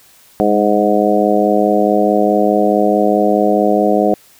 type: harmonic tone with a mistuned harmonic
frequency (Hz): 104.7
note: G#2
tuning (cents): +15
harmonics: 2 / 3 / 4 / 5 / 6 / 7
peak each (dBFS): -17 / -17 / -17 / -17 / -17 / -17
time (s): 0.4-4.14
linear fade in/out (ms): 0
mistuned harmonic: 2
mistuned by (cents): -28
effects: white hiss -47 dBFS RMS until 4.39 s

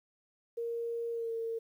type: tone with pitch glide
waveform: sine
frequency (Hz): 466.2 to 455.8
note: A#4 to A#4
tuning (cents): 0 to -39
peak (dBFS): -33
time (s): 0.57-1.59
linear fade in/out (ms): 10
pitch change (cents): -39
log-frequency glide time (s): 1.11-1.32
effects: 11-bit

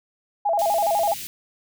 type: tone with vibrato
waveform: sine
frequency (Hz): 740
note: F#5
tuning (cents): 0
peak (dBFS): -18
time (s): 0.45-1.14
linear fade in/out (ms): 10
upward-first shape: square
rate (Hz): 12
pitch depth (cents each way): 180
type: band-stop noise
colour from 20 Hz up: white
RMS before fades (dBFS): -34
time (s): 0.59-1.27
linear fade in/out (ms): 0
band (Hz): 350 to 2100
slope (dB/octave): 24
effects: none

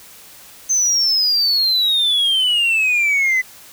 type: exponential sweep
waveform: sine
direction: down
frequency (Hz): 6272 to 2005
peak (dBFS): -11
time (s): 0.69-3.42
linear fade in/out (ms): 20
effects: tanh soft clip ceiling -12 dBFS + white hiss -42 dBFS RMS until 3.72 s

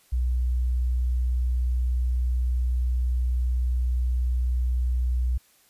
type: tone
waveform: sine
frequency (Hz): 61.74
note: B1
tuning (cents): 0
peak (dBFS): -21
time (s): 0.12-5.38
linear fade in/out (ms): 10
effects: white hiss -60 dBFS RMS until 5.69 s + resampled to 32000 Hz

